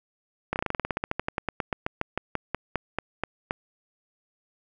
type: slowing click train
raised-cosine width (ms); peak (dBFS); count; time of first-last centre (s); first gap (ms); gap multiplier
0.5; -11; 28; 0.53-3.509; 29; 1.09
effects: none